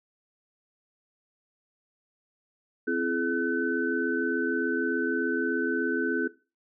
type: tone cluster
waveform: sine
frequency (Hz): 260.4 / 337.1 / 423.9 / 1513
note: C4 / E4 / G#4 / F#6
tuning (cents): -8 / +39 / +35 / +38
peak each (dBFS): -30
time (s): 2.87-6.28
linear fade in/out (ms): 10
effects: noise-tail reverb RT60 0.3 s tail -17 dB re dry